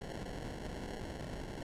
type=noise with sample-and-hold; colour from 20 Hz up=pink; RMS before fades=-43 dBFS; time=0.01-1.63 s; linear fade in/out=5 ms; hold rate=1225 Hz; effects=low-pass 9000 Hz 12 dB/octave